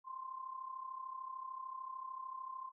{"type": "tone with amplitude modulation", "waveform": "sine", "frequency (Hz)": 1046.5, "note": "C6", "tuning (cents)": 0, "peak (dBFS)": -40, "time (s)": [0.04, 2.72], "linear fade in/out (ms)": 50, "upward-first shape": "sine", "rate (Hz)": 33.4, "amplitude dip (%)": 70, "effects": []}